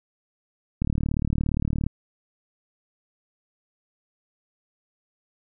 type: click train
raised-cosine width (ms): 5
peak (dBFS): -12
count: 40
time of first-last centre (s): 0.82-1.866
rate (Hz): 37.3
effects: none